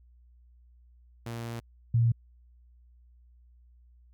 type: tone pair in turn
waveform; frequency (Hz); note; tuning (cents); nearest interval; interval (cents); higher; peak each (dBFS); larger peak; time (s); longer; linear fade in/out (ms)
sawtooth / sine; 116.54 / 116.54; A#2 / A#2; 0 / 0; unison; 0; neither; -31 / -20; second; 1.26-1.6 / 1.94-2.12; first; 5
effects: added 60 Hz sine -55 dBFS peak until 4.13 s